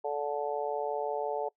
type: harmonic tone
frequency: 145.6 Hz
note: D3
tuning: 15 cents flat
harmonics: 3 / 4 / 5 / 6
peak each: -34 / -35 / -36 / -37 dBFS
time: 0.04-1.49 s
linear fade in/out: 10 ms
effects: noise-tail reverb RT60 0.1 s tail -23 dB re dry